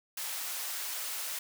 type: high-pass noise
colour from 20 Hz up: white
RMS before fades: -37 dBFS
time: 0.17-1.39 s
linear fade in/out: 5 ms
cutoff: 720 Hz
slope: 12 dB/octave
effects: none